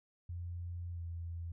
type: tone with pitch glide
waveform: sine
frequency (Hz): 87 to 84.67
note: F2 to E2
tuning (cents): -6 to +47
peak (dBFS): -39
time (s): 0.29-1.52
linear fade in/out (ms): 5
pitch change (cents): -47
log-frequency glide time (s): 0.92-1.01
effects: none